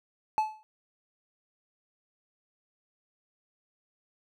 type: tone with exponential decay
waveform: triangle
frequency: 865 Hz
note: A5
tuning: 30 cents flat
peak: -18 dBFS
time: 0.38-0.63 s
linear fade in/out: 0 ms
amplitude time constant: 54 ms
effects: none